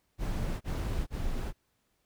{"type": "noise bursts", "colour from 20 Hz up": "brown", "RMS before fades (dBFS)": -32, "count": 3, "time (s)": [0.18, 1.53], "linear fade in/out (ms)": 50, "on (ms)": 430, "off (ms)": 30, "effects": ["pink hiss -75 dBFS RMS until 2.05 s"]}